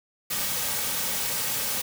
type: noise with comb filter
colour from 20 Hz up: white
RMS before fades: -28 dBFS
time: 0.3-1.82 s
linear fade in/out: 10 ms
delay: 2.9 ms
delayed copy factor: -0.5
effects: none